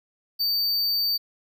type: tone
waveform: square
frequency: 4600 Hz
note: D8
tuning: 37 cents flat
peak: -22 dBFS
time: 0.39-1.18 s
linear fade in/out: 20 ms
effects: none